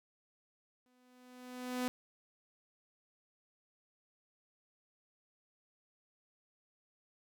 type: tone with exponential growth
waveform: sawtooth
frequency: 250.4 Hz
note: B3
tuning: 24 cents sharp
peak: -28 dBFS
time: 0.86-1.88 s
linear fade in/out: 0 ms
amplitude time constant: 220 ms
effects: none